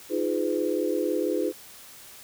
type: chord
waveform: sine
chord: F half-diminished seventh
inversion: third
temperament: equal with one note detuned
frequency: 311.1 / 349.2 / 415.3 / 504.6 Hz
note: Eb4 / F4 / Ab4 / Cb5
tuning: 0 / 0 / 0 / +37 cents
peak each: -29 dBFS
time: 0.09-1.53 s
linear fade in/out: 50 ms
effects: white hiss -47 dBFS RMS until 2.23 s